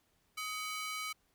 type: ring-modulated tone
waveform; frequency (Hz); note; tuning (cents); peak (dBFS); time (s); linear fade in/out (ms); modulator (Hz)
sawtooth; 1760; A6; 0; -31; 0.37-1.13; 10; 499
effects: pink hiss -74 dBFS RMS until 1.34 s